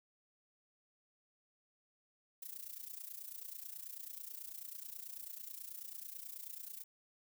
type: noise with amplitude modulation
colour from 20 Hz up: violet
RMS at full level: -45 dBFS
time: 2.42-6.84 s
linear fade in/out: 5 ms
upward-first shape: sine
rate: 29.2 Hz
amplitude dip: 80%
effects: none